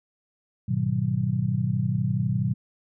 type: chord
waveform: sine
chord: G# minor seventh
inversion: none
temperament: equal with one note detuned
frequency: 103.83 / 123.47 / 155.56 / 187.8 Hz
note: G#2 / B2 / D#3 / F#3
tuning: 0 / 0 / 0 / +26 cents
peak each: -30 / -25 / -29 / -28 dBFS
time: 0.68-2.54 s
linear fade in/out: 10 ms
effects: none